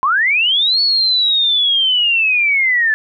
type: linear two-way sweep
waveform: sine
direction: up then down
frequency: 998 to 4438 to 1720 Hz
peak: -11 dBFS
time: 0.03-2.94 s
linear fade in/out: 0 ms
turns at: 0.81 s
effects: none